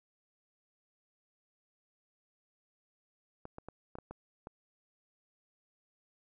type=clicks; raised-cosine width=1 ms; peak=-30 dBFS; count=7; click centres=3.454 / 3.584 / 3.686 / 3.954 / 3.986 / 4.11 / 4.471 s; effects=none